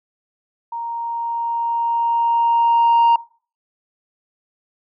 sine tone with level ramp, 932.3 Hz, A#5, in tune, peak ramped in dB -24 to -7 dBFS, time 0.72-3.16 s, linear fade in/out 5 ms, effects noise-tail reverb RT60 0.4 s tail -21 dB re dry + tanh soft clip ceiling -9 dBFS

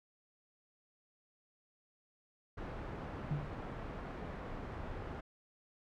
pink low-pass noise, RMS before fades -44 dBFS, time 2.57-5.21 s, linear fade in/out 10 ms, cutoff 1400 Hz, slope 12 dB/octave
sine tone with exponential decay, 146.83 Hz, D3, in tune, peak -29 dBFS, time 3.31-3.62 s, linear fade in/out 2 ms, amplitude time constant 66 ms
effects none

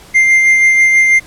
triangle tone with tremolo, 2098 Hz, C7, 4 cents sharp, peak -3 dBFS, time 0.14-1.2 s, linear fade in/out 20 ms, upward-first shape sine, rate 6.2 Hz, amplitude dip 30%, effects pink hiss -39 dBFS RMS until 1.26 s + low-pass 12000 Hz 12 dB/octave

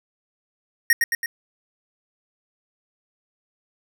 square tone with echo, 1864.7 Hz, A#6, in tune, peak -13 dBFS, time 0.9-0.93 s, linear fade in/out 2 ms, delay 110 ms, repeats 3, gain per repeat -4 dB, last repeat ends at 1.26 s, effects none

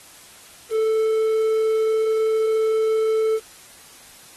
triangle tone with quantisation, 440 Hz, A4, in tune, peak -15 dBFS, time 0.7-3.4 s, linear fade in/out 50 ms, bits 7, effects white hiss -46 dBFS RMS until 4.36 s + AAC 32 kbps

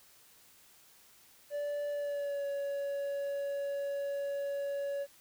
triangle tone with pitch glide, 581 to 562.5 Hz, D5 to C#5, -19 to +25 cents, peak -31 dBFS, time 1.5-5.07 s, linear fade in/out 50 ms, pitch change -56 cents, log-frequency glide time 1.9-2.47 s, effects white hiss -61 dBFS RMS until 5.2 s

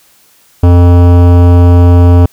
sine tone with hard clipping, 87.7 Hz, F2, 8 cents sharp, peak -3 dBFS, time 0.63-2.26 s, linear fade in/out 5 ms, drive 17 dB, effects white hiss -46 dBFS RMS until 2.32 s

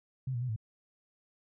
sine tone with pitch steps, 130.8 / 119.6 / 126.6 / 109.4 Hz, C3 / A#2 / B2 / A2, 0 / +45 / +43 / -9 cents, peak -31 dBFS, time 0.27-0.562 s, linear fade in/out 5 ms, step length 73 ms, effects none

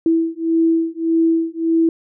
sine beating tone pair, 327.5 / 329.2 Hz, E4 / E4, -11 / -2 cents, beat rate 1.7 Hz, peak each -17 dBFS, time 0.06-1.89 s, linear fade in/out 2 ms, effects none

